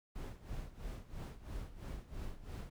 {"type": "noise with tremolo", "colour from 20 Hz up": "brown", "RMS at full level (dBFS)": -42, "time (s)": [0.15, 2.7], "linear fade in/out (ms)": 10, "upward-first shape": "sine", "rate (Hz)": 3, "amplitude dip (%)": 80, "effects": []}